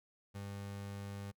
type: tone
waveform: 30% pulse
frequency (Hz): 100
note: G2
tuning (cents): +35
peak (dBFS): -40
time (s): 0.34-1.32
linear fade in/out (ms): 20
effects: noise-tail reverb RT60 0.1 s tail -26 dB re dry